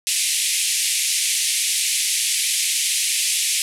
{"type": "band-pass noise", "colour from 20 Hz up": "white", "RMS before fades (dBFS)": -21, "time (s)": [0.07, 3.62], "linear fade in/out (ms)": 0, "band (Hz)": [2100, 11000], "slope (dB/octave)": 48, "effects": []}